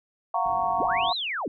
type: chord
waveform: sine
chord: Gb major seventh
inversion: third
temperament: just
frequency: 693.7 / 740 / 925 / 1110 Hz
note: F5 / Gb5 / Bb5 / Db6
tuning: -12 / 0 / -14 / +2 cents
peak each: -28 dBFS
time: 0.34-1.13 s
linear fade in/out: 5 ms
type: low-pass noise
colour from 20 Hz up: white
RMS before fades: -45 dBFS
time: 0.45-1.11 s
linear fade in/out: 10 ms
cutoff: 330 Hz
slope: 12 dB/octave
type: linear two-way sweep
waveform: sine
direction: up then down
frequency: 195.1 to 4148 to 195.1 Hz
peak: -27 dBFS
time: 0.8-1.48 s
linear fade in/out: 2 ms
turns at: 1.14 s
effects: none